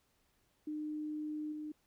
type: tone with level steps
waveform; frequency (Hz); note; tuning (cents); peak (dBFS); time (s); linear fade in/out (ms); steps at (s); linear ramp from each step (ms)
sine; 303.8; D#4; -41; -37 / -40; 0.67-1.72; 5; 1.52; 5
effects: pink hiss -75 dBFS RMS until 1.86 s

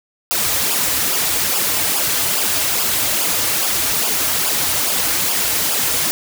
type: noise with flanger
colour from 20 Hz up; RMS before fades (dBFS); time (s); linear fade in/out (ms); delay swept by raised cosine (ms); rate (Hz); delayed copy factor
white; -18; 0.31-6.11; 0; 0.49 to 5.49; 2.4; -0.7
effects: none

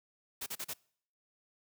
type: noise bursts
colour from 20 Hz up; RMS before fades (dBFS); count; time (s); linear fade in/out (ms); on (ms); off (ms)
white; -39; 4; 0.41-0.737; 10; 54; 37
effects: noise-tail reverb RT60 0.6 s tail -25 dB re dry + high-pass 60 Hz 12 dB/octave

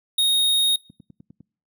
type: tone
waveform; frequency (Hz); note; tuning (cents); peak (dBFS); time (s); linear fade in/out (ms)
square; 3729; A#7; 0; -17; 0.18-0.76; 5
type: click train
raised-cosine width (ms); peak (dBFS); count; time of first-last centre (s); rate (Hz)
5; -26; 6; 0.9-1.406; 9.89
effects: noise-tail reverb RT60 0.5 s tail -26 dB re dry + high-pass 200 Hz 12 dB/octave

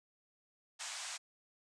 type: band-pass noise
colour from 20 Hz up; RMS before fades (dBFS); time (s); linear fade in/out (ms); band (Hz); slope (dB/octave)
white; -44; 0.79-1.18; 20; 660 to 8600; 48
effects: none

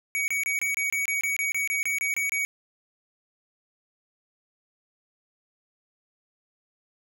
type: tone bursts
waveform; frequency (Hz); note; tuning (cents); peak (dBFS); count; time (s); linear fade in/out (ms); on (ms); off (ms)
square; 2252; C#7; +27; -25; 15; 0.15-2.45; 0; 130; 25
effects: none

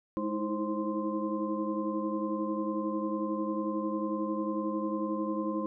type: tone cluster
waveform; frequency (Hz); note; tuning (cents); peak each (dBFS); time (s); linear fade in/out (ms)
sine; 209.7 / 316 / 327.1 / 529 / 1043; G#3 / D#4 / E4 / C5 / C6; +17 / +27 / -13 / +19 / -6; -35 / -34 / -37 / -37 / -38; 0.17-5.66; 0
effects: none

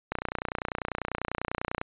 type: click train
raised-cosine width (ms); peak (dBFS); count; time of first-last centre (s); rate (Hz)
0.5; -14; 52; 0.12-1.814; 30.1
effects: resampled to 8000 Hz

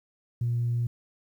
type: tone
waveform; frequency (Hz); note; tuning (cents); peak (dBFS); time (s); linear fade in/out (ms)
sine; 119.1; A#2; +38; -23; 0.41-0.87; 5
effects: tanh soft clip ceiling -20 dBFS + 10-bit

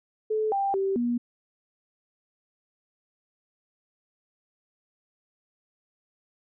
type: tone with pitch steps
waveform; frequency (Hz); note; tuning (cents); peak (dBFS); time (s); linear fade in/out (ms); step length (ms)
sine; 433.2 / 790 / 388.4 / 240; A4 / G5 / G4 / B3; -27 / +13 / -16 / -49; -23; 0.3-1.18; 10; 220
effects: none

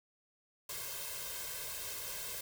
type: noise with comb filter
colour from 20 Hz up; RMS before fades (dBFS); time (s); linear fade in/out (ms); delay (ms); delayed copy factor
white; -42; 0.69-2.41; 5; 1.9; +1
effects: none

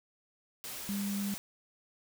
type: tone in noise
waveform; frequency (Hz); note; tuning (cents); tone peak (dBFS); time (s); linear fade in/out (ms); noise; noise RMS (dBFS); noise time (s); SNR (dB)
sine; 200.8; G3; +42; -32; 0.89-1.34; 0; white; -42; 0.64-1.38; +7
effects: none

